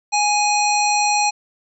harmonic tone with a mistuned harmonic, 830.6 Hz, G#5, in tune, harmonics 1 / 3 / 5 / 7 / 9, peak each -17 / -22 / -24 / -25 / -27 dBFS, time 0.12-1.31 s, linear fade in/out 20 ms, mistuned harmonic 5, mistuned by +27 cents, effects none

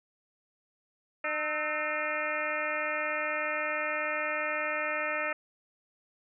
harmonic tone with a mistuned harmonic, 302.8 Hz, D#4, 47 cents flat, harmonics 1 / 2 / 3 / 4 / 5 / 6 / 7 / 8 / 9, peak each -46 / -35 / -43 / -36 / -41 / -35 / -38 / -37 / -44 dBFS, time 1.24-5.33 s, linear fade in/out 5 ms, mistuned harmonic 4, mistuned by +120 cents, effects none

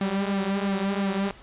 sawtooth tone with flanger, 196.8 Hz, G3, 7 cents sharp, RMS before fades -26 dBFS, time 0.01-1.31 s, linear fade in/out 2 ms, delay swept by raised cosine 2 to 7.5 ms, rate 2.9 Hz, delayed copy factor -0.65, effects pink hiss -49 dBFS RMS until 1.42 s + resampled to 8000 Hz

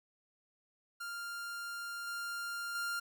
45% pulse tone with level steps, 1396.9 Hz, F6, in tune, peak -40 / -38 / -35 dBFS, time 1-3 s, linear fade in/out 10 ms, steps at 2.07 / 2.75 s, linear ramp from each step 2 ms, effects none

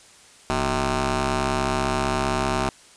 10% pulse ring-modulated tone, 135.8 Hz, C#3, 35 cents flat, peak -10 dBFS, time 0.5-2.69 s, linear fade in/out 0 ms, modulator 508 Hz, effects white hiss -50 dBFS RMS until 2.96 s + resampled to 22050 Hz

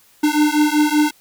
square beating tone pair, 297.4 / 302.6 Hz, D4 / D#4, +22 / -48 cents, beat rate 5.2 Hz, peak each -17 dBFS, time 0.23-1.11 s, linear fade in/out 10 ms, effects white hiss -53 dBFS RMS until 1.2 s

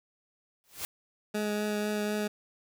white noise with exponential growth, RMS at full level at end -32 dBFS, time 0.64-0.85 s, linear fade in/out 0 ms, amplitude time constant 44 ms
20% pulse tone with vibrato, 209.8 Hz, G#3, 18 cents sharp, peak -24 dBFS, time 1.34-2.28 s, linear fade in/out 10 ms, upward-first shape triangle, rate 4 Hz, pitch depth 13 cents each way
effects none

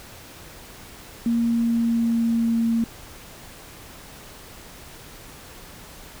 sine tone with pitch glide, 233.1 to 229.5 Hz, A#3 to A#3, 0 to -27 cents, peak -18 dBFS, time 1.26-2.84 s, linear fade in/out 2 ms, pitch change -27 cents, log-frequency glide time 1.39-2.64 s, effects pink hiss -43 dBFS RMS until 6.2 s

